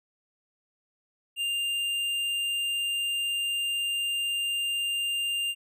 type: tone with tanh clipping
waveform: sine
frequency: 2798 Hz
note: F7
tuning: 3 cents sharp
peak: -28 dBFS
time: 1.36-5.55 s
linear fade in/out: 50 ms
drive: 11 dB
effects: none